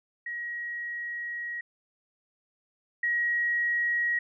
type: tone pair in turn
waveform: sine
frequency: 1900 / 1900 Hz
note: A#6 / A#6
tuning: +33 / +33 cents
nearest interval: unison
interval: 0 cents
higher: neither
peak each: -32 / -24 dBFS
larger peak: second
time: 0.26-1.61 / 3.03-4.19 s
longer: first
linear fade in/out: 5 ms
effects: none